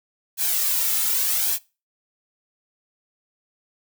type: noise with flanger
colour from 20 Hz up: blue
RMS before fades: -22 dBFS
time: 0.37-1.59 s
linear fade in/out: 50 ms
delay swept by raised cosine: 1.2 to 2.3 ms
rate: 0.85 Hz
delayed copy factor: +0.6
effects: noise-tail reverb RT60 0.3 s tail -22 dB re dry